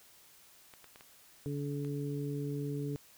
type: clicks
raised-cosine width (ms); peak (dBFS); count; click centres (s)
0.3; -36; 5; 0.738 / 0.843 / 0.959 / 1.009 / 1.848
type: harmonic tone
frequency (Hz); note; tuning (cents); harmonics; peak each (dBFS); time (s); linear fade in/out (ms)
143.3; D3; -42; 1 / 2 / 3; -36 / -39 / -41; 1.46-2.96; 0
effects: white hiss -60 dBFS RMS until 3.17 s